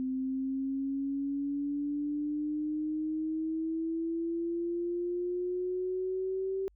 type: exponential sweep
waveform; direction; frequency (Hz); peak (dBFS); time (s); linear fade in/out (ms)
sine; up; 258.7 to 386.9; -30; 0-6.68; 0
effects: added 50 Hz sine -61 dBFS peak until 6.75 s